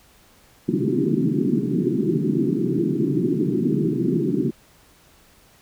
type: band-pass noise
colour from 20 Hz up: white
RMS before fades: -21 dBFS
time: 0.68-4.51 s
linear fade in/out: 10 ms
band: 130 to 390 Hz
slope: 96 dB/octave
effects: pink hiss -54 dBFS RMS until 5.61 s